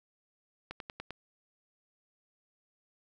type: slowing click train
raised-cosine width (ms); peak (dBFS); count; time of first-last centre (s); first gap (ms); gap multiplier
0.3; -24; 5; 0.71-1.107; 92; 1.05
effects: none